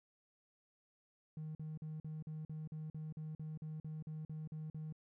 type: tone bursts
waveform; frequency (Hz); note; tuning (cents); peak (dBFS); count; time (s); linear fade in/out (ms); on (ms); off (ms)
triangle; 155.56; D#3; 0; -39; 16; 1.37-4.925; 2; 180; 45
effects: tanh soft clip ceiling -38 dBFS